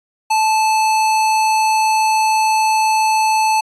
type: tone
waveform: square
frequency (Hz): 873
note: A5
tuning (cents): -14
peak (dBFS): -13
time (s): 0.3-3.61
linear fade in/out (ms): 10
effects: resampled to 24000 Hz